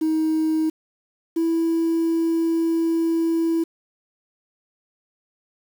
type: tone pair in turn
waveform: sine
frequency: 316 / 329.9 Hz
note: D#4 / E4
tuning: +27 / +1 cents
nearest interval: minor second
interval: 74 cents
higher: second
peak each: -16 dBFS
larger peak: neither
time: 0.01-0.7 / 1.36-3.64 s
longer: second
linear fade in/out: 10 ms
effects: tanh soft clip ceiling -16 dBFS + 7-bit